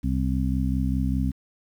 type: harmonic tone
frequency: 65 Hz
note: C2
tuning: 11 cents flat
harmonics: 1 / 2 / 3 / 4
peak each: -25 / -28 / -28 / -28 dBFS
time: 0.03-1.32 s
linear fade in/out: 20 ms
effects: 9-bit